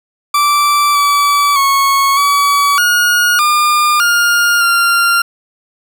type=tone with pitch steps; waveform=40% pulse; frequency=1166 / 1150 / 1102 / 1139 / 1438 / 1205 / 1413 / 1389 Hz; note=D6 / D6 / C#6 / C#6 / F#6 / D6 / F6 / F6; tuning=-13 / -37 / -11 / +47 / -50 / +44 / +20 / -10 cents; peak=-8 dBFS; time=0.34-5.22 s; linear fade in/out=5 ms; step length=610 ms; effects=none